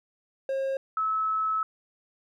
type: tone pair in turn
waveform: triangle / sine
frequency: 538 / 1297.8 Hz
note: C5 / E6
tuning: +48 / -27 cents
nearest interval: octave + minor third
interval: 1525 cents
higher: second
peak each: -24 dBFS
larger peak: neither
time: 0.49-0.77 / 0.97-1.63 s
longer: second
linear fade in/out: 2 ms
effects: none